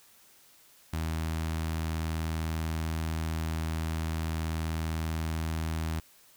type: tone with notch filter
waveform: sawtooth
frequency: 80.4 Hz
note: E2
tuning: 43 cents flat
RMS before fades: -32 dBFS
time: 0.93-6 s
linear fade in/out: 5 ms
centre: 480 Hz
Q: 1.7
effects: white hiss -59 dBFS RMS until 6.36 s